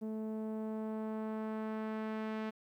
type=tone with low-pass filter sweep; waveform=sawtooth; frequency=218.1 Hz; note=A3; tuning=15 cents flat; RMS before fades=-39 dBFS; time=0.01-2.51 s; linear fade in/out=20 ms; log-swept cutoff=460 to 2500 Hz; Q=0.86; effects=12-bit